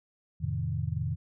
sine chord, F dominant seventh, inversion none, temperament equal, 87.31 / 110 / 130.81 / 155.56 Hz, F2 / A2 / C3 / Eb3, 0 / 0 / 0 / 0 cents, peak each -34 dBFS, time 0.4-1.16 s, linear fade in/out 20 ms, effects none

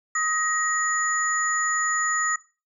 sine tone cluster, 1260 / 1891 / 6920 Hz, D#6 / A#6 / A8, +21 / +24 / -30 cents, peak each -26 dBFS, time 0.15-2.36 s, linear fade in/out 5 ms, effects noise-tail reverb RT60 0.3 s tail -17 dB re dry

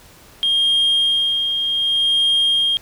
sine tone with tremolo, 3225 Hz, G7, 48 cents sharp, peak -11 dBFS, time 0.43-2.77 s, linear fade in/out 0 ms, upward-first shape sine, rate 0.66 Hz, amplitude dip 50%, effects tanh soft clip ceiling -11 dBFS + pink hiss -46 dBFS RMS until 2.81 s

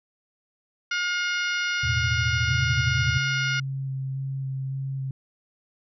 harmonic tone, 714 Hz, F5, 38 cents sharp, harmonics 2 / 3 / 4 / 5 / 6 / 7 / 8, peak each -26 / -30 / -32 / -39 / -40 / -38 / -38 dBFS, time 0.91-3.6 s, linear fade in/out 5 ms
sine chord, E suspended fourth, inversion none, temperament equal, 82.41 / 110 / 123.47 Hz, E2 / A2 / B2, 0 / 0 / 0 cents, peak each -28 dBFS, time 1.83-3.18 s, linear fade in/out 10 ms
sine tone with vibrato, 134.4 Hz, C3, 47 cents sharp, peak -27 dBFS, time 2.49-5.11 s, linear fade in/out 2 ms, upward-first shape square, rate 1.8 Hz, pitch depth 10 cents each way
effects none

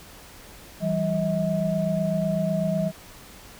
sine tone cluster, 165 / 193 / 639 Hz, E3 / G3 / D#5, +2 / -27 / +46 cents, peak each -26 dBFS, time 0.8-2.92 s, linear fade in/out 50 ms, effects pink hiss -46 dBFS RMS until 3.59 s

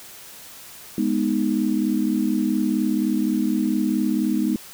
sine chord, G# minor, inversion none, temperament equal, 207.7 / 246.9 / 311.1 Hz, G#3 / B3 / D#4, 0 / 0 / 0 cents, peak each -23 dBFS, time 0.98-4.56 s, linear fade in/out 2 ms, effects white hiss -42 dBFS RMS until 4.73 s

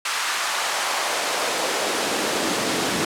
pink noise with high-pass filter sweep, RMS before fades -23 dBFS, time 0.05-3.05 s, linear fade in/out 5 ms, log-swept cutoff 1300 to 210 Hz, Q 1.3, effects low-pass 9000 Hz 12 dB/octave

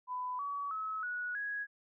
sine tone with pitch steps, 1000 / 1135.5 / 1289.4 / 1464.1 / 1662.5 Hz, B5 / C#6 / E6 / F#6 / G#6, +21 / +41 / -39 / -19 / +1 cents, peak -35 dBFS, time 0.07-1.67 s, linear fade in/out 50 ms, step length 320 ms, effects none

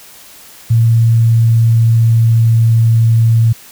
sine tone with pitch glide, 114.7 to 113.97 Hz, A#2 to A#2, -28 to -39 cents, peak -6 dBFS, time 0.7-3.53 s, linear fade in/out 10 ms, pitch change -11 cents, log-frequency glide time 1-2.91 s, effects white hiss -38 dBFS RMS until 3.71 s

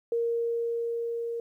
sine tone with level ramp, 466.3 Hz, A#4, 1 cent sharp, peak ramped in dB -24 to -30 dBFS, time 0.12-1.4 s, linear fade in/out 2 ms, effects 11-bit

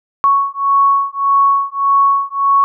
sine beating tone pair, 1109 / 1110.7 Hz, C#6 / C#6, 0 / +3 cents, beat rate 1.7 Hz, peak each -13 dBFS, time 0.24-2.64 s, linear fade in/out 0 ms, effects none

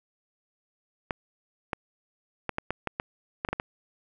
clicks, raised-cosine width 0.5 ms, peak -13 dBFS, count 11, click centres 1.108 / 1.732 / 2.493 / 2.584 / 2.706 / 2.873 / 2.999 / 3.449 / 3.488 / 3.53 / 3.599 s, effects none

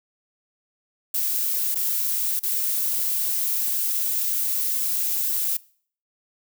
violet noise with dropouts, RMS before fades -24 dBFS, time 1.14-5.57 s, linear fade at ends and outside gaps 5 ms, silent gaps 1.746-1.755 / 2.394-2.433 s, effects noise-tail reverb RT60 0.5 s tail -22 dB re dry

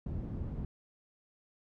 white low-pass noise, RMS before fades -38 dBFS, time 0.06-0.65 s, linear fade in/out 2 ms, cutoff 140 Hz, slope 12 dB/octave, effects none

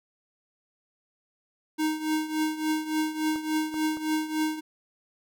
square tone with tremolo, 311.1 Hz, D#4, in tune, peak -23 dBFS, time 1.78-4.61 s, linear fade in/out 20 ms, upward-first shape triangle, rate 3.5 Hz, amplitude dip 80%
clicks, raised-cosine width 1 ms, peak -28 dBFS, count 3, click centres 3.359 / 3.742 / 3.971 s
effects none

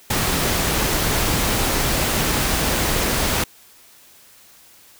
pink noise, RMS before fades -20 dBFS, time 0.1-3.44 s, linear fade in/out 5 ms, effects white hiss -49 dBFS RMS until 4.99 s

